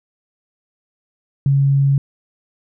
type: tone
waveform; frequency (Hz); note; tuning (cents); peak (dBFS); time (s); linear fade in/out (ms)
sine; 138.59; C#3; 0; -11; 1.46-1.98; 2
effects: none